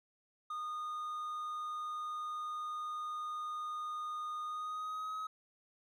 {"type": "tone with pitch glide", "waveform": "triangle", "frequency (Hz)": [1228, 1271.3], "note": ["D#6", "D#6"], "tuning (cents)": [-23, 37], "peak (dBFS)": -36, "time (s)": [0.5, 5.27], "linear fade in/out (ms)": 5, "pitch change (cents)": 60, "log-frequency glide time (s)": [4.44, 5.16], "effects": []}